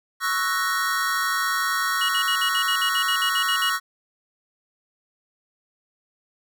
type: chord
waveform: square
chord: F# dominant seventh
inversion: second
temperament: equal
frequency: 1108.7 / 1318.5 / 1480 / 1864.7 Hz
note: C#6 / E6 / F#6 / A#6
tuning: 0 / 0 / 0 / 0 cents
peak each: -28 dBFS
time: 0.2-3.8 s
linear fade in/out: 50 ms
type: tone bursts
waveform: triangle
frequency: 2900 Hz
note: F#7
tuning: 35 cents flat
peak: -21 dBFS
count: 13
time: 2.01-3.696 s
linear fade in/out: 5 ms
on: 78 ms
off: 56 ms
effects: none